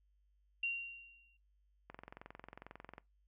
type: tone with exponential decay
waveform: sine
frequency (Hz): 2761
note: F7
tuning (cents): -20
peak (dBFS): -32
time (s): 0.63-1.37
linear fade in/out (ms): 5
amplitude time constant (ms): 160
type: click train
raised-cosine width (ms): 0.5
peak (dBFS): -34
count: 25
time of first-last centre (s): 1.9-2.981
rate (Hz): 22.2
effects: noise-tail reverb RT60 0.2 s tail -21 dB re dry + added 50 Hz sine -70 dBFS peak until 3.27 s